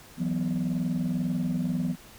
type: chord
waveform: sine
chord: E suspended second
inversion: none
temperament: equal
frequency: 164.81 / 185 / 246.9 Hz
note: E3 / F#3 / B3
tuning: 0 / 0 / 0 cents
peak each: -28 dBFS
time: 0.17-1.96 s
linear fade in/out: 50 ms
effects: tanh soft clip ceiling -21 dBFS + pink hiss -50 dBFS RMS until 2.18 s